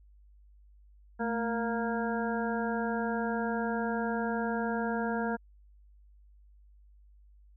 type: harmonic tone with a mistuned harmonic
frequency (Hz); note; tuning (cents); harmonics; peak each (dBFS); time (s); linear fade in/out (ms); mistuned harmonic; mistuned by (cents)
233.1; A#3; 0; 1 / 2 / 3 / 4 / 6 / 7; -32 / -35 / -37 / -38 / -40 / -40; 1.19-5.37; 20; 1; -76
effects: added 50 Hz sine -55 dBFS peak until 7.56 s